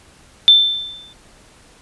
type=tone with exponential decay; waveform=sine; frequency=3547 Hz; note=A7; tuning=13 cents sharp; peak=-3 dBFS; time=0.48-1.13 s; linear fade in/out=0 ms; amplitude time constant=140 ms; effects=pink hiss -48 dBFS RMS until 1.81 s + resampled to 24000 Hz